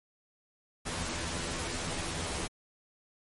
pink noise with comb filter, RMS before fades -35 dBFS, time 0.85-2.48 s, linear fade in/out 20 ms, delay 12 ms, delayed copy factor +0.75, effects MP3 48 kbps

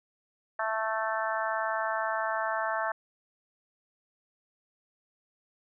harmonic tone, 220.5 Hz, A3, 4 cents sharp, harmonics 3 / 4 / 5 / 6 / 7 / 8, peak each -33 / -34 / -35 / -36 / -36 / -37 dBFS, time 0.59-2.92 s, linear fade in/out 5 ms, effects none

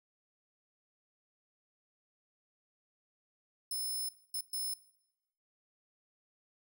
5% pulse tone bursts at uneven times, 5240 Hz, E8, 11 cents flat, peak -29 dBFS, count 3, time 3.71-4.09 / 4.34-4.41 / 4.53-4.74 s, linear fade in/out 5 ms, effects noise-tail reverb RT60 0.8 s tail -18 dB re dry

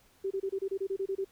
sine tone bursts, 388.1 Hz, G4, 17 cents flat, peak -29 dBFS, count 11, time 0.24-1.247 s, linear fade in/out 10 ms, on 67 ms, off 27 ms, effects pink hiss -64 dBFS RMS until 1.31 s

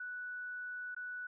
sine tone with dropouts, 1480 Hz, F#6, in tune, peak -40 dBFS, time 0-1.27 s, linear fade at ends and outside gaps 5 ms, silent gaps 0.948-0.964 s, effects none

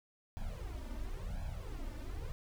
brown noise with flanger, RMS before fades -41 dBFS, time 0.37-2.32 s, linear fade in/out 0 ms, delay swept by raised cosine 1.2 to 3.4 ms, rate 0.95 Hz, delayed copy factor +1, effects none

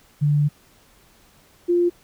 sine tone pair in turn, 146.83 / 349.2 Hz, D3 / F4, 0 / 0 cents, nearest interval octave + minor third, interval 1500 cents, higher second, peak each -15 dBFS, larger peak neither, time 0.21-0.49 / 1.68-1.9 s, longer first, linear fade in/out 20 ms, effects pink hiss -55 dBFS RMS until 2.03 s

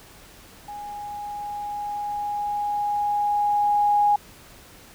sine tone with level ramp, 825 Hz, G#5, 12 cents flat, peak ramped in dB -33 to -15 dBFS, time 0.68-4.16 s, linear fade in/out 5 ms, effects pink hiss -48 dBFS RMS until 4.94 s

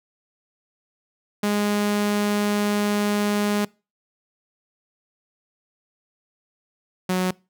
sawtooth tone pair in turn, 206.6 / 184.06 Hz, G#3 / F#3, -9 / -9 cents, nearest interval major second, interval 200 cents, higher first, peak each -16 dBFS, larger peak neither, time 1.43-3.65 / 7.09-7.31 s, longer first, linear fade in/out 5 ms, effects noise-tail reverb RT60 0.3 s tail -24 dB re dry

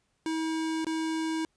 square tone with dropouts, 320.5 Hz, E4, 49 cents flat, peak -29 dBFS, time 0.26-1.45 s, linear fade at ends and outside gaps 1 ms, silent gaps 0.846-0.867 s, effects pink hiss -74 dBFS RMS until 1.56 s + resampled to 22050 Hz

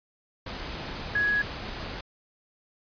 sine tone in noise, 1672 Hz, G#6, 11 cents sharp, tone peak -22 dBFS, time 1.15-1.42 s, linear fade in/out 5 ms, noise pink, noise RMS -36 dBFS, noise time 0.46-2.01 s, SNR +11 dB, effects resampled to 11025 Hz

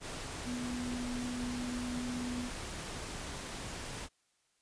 sine tone in noise, 245.9 Hz, B3, 7 cents flat, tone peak -36 dBFS, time 0.44-2.5 s, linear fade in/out 50 ms, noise pink, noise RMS -42 dBFS, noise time 0-4.09 s, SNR +3 dB, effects white hiss -75 dBFS RMS until 4.61 s + resampled to 22050 Hz

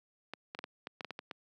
clicks, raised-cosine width 0.3 ms, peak -24 dBFS, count 10, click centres 0.336 / 0.549 / 0.59 / 0.641 / 0.871 / 1.008 / 1.047 / 1.107 / 1.191 / 1.312 s, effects high-pass 200 Hz 12 dB/octave

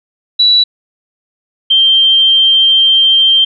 sine tone pair in turn, 3935 / 3153 Hz, B7 / G7, -7 / +9 cents, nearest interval major third, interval 384 cents, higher first, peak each -5 dBFS, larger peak neither, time 0.39-0.64 / 1.7-3.45 s, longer second, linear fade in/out 10 ms, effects none

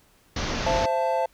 pink low-pass noise, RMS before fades -28 dBFS, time 0.36-0.86 s, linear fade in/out 5 ms, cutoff 6400 Hz, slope 96 dB/octave
triangle chord, A minor, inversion first, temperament equal with one note detuned, 523.3 / 672.3 / 880 Hz, C5 / E5 / A5, 0 / +34 / 0 cents, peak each -24 dBFS, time 0.66-1.26 s, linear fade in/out 5 ms
effects pink hiss -60 dBFS RMS until 1.33 s

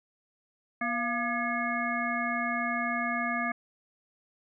harmonic tone with a mistuned harmonic, 240.9 Hz, B3, 43 cents flat, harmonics 1 / 3 / 5 / 7 / 9, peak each -34 / -34 / -34 / -34 / -34 dBFS, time 0.81-3.52 s, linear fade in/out 5 ms, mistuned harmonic 3, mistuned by -78 cents, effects none

